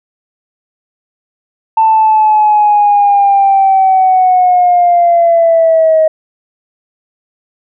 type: linear sweep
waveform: sine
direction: down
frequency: 890 to 629 Hz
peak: -4 dBFS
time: 1.77-6.08 s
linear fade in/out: 5 ms
effects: tanh soft clip ceiling 0 dBFS